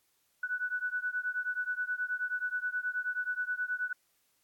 sine beating tone pair, 1480 / 1489.4 Hz, F#6 / F#6, 0 / +11 cents, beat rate 9.4 Hz, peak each -34 / -35 dBFS, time 0.43-3.93 s, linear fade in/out 5 ms, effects white hiss -73 dBFS RMS until 4.43 s + AAC 64 kbps

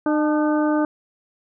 harmonic tone with a mistuned harmonic, 303.3 Hz, D#4, 44 cents flat, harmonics 1 / 2 / 3 / 4 / 5, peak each -18 / -24 / -28 / -30 / -32 dBFS, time 0.06-0.85 s, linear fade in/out 2 ms, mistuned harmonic 3, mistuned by -57 cents, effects none

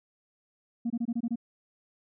sine tone bursts, 234.6 Hz, A#3, 11 cents sharp, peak -25 dBFS, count 7, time 0.85-1.358 s, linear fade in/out 10 ms, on 52 ms, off 24 ms, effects tanh soft clip ceiling -24 dBFS

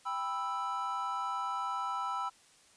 triangle chord, E minor, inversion first, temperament just, 791.1 / 988.9 / 1318.5 Hz, G5 / B5 / E6, +16 / +2 / 0 cents, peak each -38 / -35 / -34 dBFS, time 0.05-2.3 s, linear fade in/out 20 ms, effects white hiss -62 dBFS RMS until 2.76 s + resampled to 22050 Hz

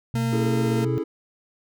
sine tone with vibrato, 123.7 Hz, B2, 3 cents sharp, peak -23 dBFS, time 0.14-0.98 s, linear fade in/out 0 ms, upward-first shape square, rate 2.9 Hz, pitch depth 30 cents each way
40% pulse tone, 228.2 Hz, A#3, 37 cents flat, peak -24 dBFS, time 0.15-0.85 s, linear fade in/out 5 ms
triangle chord, A major seventh, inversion first, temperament just, 275 / 330 / 412.5 / 440 Hz, C#4 / E4 / G#4 / A4, -14 / +2 / -12 / 0 cents, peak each -32 / -26 / -28 / -28 dBFS, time 0.32-1.04 s, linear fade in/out 10 ms
effects none

